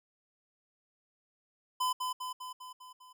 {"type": "tone with echo", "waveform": "square", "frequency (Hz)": 1012, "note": "B5", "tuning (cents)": 42, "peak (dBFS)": -29, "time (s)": [1.8, 1.93], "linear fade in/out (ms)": 10, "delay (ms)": 200, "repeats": 6, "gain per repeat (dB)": -4, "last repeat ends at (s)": 3.13, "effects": []}